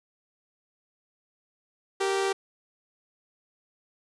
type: tone pair together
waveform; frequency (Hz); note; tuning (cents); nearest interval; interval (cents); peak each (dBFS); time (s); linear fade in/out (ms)
sawtooth; 389.6 / 464.8; G4 / A#4; -11 / -5; minor third; 306; -21 / -29; 2-2.33; 10
effects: resampled to 22050 Hz + 10-bit